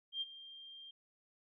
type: tone with ADSR envelope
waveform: sine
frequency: 3187 Hz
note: G7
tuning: 28 cents sharp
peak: -34 dBFS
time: 0.12-0.91 s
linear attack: 92 ms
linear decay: 32 ms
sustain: -16 dB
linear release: 6 ms
effects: none